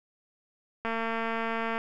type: click train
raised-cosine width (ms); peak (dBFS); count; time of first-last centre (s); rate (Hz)
0.5; -17; 212; 0.85-1.78; 227
effects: none